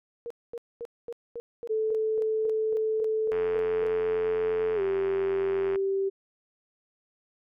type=tone bursts; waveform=sine; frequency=471.2 Hz; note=A#4; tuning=19 cents sharp; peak=-33 dBFS; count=14; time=0.26-3.866 s; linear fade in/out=0 ms; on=44 ms; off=230 ms
type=tone with pitch glide; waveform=sine; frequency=437.3 to 389.6 Hz; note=A4 to G4; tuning=-11 to -11 cents; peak=-24 dBFS; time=1.69-6.1 s; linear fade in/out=20 ms; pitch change=-200 cents; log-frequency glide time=4.75-4.81 s
type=click train; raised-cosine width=0.5 ms; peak=-23 dBFS; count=217; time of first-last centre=3.32-5.758 s; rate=88.6 Hz
effects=none